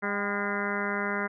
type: harmonic tone with a mistuned harmonic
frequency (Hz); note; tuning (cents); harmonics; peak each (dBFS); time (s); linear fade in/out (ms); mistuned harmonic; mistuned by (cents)
203.1; G#3; -38; 1 / 2 / 3 / 4 / 5 / 6 / 7 / 8 / 9 / 10; -34 / -35 / -38 / -40 / -37 / -39 / -34 / -37 / -38 / -37; 0.02-1.28; 20; 4; -55
effects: none

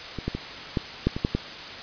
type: clicks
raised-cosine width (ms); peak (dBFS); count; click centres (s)
3; -18 / -13 / -16 / -10 / -7 / -16 / -9 / -10; 8; 0.187 / 0.28 / 0.35 / 0.772 / 1.07 / 1.165 / 1.249 / 1.35
effects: white hiss -37 dBFS RMS until 1.82 s + resampled to 11025 Hz

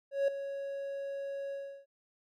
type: tone with ADSR envelope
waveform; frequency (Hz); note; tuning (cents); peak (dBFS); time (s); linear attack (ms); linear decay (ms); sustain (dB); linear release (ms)
triangle; 554.4; C#5; 0; -22; 0.11-1.86; 170; 4; -12; 340
effects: none

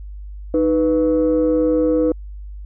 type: tone pair together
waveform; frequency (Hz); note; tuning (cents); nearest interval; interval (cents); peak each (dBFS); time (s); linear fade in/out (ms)
sine; 311.1 / 493.8; D#4 / B4; 0 / 0; minor sixth; 800; -15; 0.54-2.12; 2
effects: tanh soft clip ceiling -9 dBFS + added 50 Hz sine -30 dBFS peak until 2.65 s

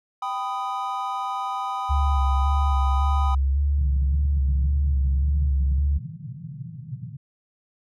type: chord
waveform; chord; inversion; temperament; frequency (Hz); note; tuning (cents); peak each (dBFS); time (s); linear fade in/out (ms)
triangle; G augmented; none; equal with one note detuned; 784 / 996.9 / 1244.5; G5 / B5 / D#6; 0 / +16 / 0; -28; 0.22-3.35; 5
type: tone with vibrato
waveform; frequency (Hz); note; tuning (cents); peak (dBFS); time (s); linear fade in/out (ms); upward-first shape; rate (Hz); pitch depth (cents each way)
sine; 69.6; C#2; +8; -18; 1.89-5.99; 20; square; 1.8; 42
type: band-pass noise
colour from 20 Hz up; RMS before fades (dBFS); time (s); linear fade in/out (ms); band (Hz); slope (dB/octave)
pink; -36; 3.78-7.17; 5; 120 to 160; 48
effects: none

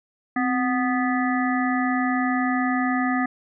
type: harmonic tone with a mistuned harmonic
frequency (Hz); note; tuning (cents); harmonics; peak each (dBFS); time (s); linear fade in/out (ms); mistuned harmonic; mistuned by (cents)
246.9; B3; 0; 1 / 3 / 5 / 7 / 8; -22 / -27 / -29 / -30 / -31; 0.36-3.26; 5; 1; +75
effects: none

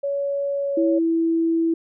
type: tone with pitch glide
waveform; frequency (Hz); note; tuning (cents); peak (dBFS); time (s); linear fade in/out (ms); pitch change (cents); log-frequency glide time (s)
sine; 562 to 557.8; C#5 to C#5; +24 to +11; -21; 0.03-0.99; 10; -13; 0.57-0.81
type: tone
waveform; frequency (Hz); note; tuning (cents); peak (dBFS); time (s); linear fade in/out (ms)
sine; 329.6; E4; 0; -17; 0.77-1.74; 5
effects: none

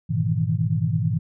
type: chord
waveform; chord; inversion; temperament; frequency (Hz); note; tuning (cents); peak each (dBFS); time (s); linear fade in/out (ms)
sine; E major seventh; first; equal with one note detuned; 103.83 / 121.21 / 155.56 / 164.81; G#2 / B2 / D#3 / E3; 0 / -32 / 0 / 0; -25; 0.09-1.19; 20
effects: none

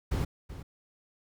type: noise with echo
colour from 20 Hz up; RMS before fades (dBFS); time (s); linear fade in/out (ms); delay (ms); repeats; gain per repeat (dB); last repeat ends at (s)
brown; -29; 0.11-0.25; 10; 380; 1; -13; 0.63
effects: none

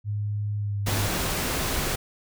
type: tone with pitch glide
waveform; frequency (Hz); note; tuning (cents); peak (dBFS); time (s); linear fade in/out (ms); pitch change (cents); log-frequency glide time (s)
sine; 103.83 to 100.99; G#2 to G#2; 0 to -48; -25; 0.04-1.09; 50; -48; 0.57-0.8
type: noise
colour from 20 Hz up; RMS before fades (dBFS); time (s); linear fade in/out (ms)
pink; -27; 0.86-1.96; 10
effects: none

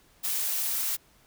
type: noise with high-pass filter sweep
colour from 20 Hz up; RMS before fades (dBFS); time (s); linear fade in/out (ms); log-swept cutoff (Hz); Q
blue; -29; 0.23-0.97; 20; 450 to 820; 1.3
effects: pink hiss -61 dBFS RMS until 1.26 s

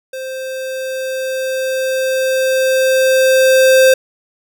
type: tone with level ramp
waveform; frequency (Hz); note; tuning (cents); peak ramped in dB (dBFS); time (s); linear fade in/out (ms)
square; 523.3; C5; 0; -24 to -6; 0.13-3.94; 5
effects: none

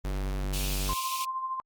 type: tone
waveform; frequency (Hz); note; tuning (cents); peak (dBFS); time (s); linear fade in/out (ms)
square; 48.27; G1; -26; -29; 0.04-0.94; 10
type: high-pass noise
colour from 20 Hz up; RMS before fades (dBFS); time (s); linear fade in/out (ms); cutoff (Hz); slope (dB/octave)
pink; -36; 0.53-1.25; 5; 2300; 96
type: tone with tremolo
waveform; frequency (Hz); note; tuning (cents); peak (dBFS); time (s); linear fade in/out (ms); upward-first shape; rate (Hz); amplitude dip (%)
sine; 1046.5; C6; 0; -28; 0.89-1.6; 0; sine; 13; 50
effects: Opus 24 kbps

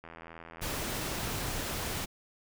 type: click train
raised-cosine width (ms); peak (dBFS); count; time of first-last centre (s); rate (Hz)
0.5; -31; 77; 0.04-0.958; 82.8
type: noise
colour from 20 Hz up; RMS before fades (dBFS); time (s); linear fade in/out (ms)
pink; -35; 0.61-2.06; 20
effects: none

